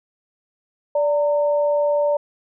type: tone pair together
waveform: sine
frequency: 584 / 916.4 Hz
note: D5 / A#5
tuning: -10 / -30 cents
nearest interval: minor sixth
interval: 780 cents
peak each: -16 / -27 dBFS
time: 0.95-2.17 s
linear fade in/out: 5 ms
effects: none